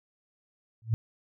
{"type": "tone with exponential growth", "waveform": "sine", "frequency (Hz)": 112.9, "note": "A2", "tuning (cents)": 45, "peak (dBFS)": -18, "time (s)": [0.82, 0.94], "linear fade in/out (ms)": 0, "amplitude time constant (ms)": 25, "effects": []}